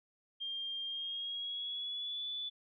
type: tone with pitch glide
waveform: sine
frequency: 3200 to 3470 Hz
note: G7 to A7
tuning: +35 to -25 cents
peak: -37 dBFS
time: 0.4-2.5 s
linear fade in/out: 20 ms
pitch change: +140 cents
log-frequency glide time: 0.85-2.27 s
effects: none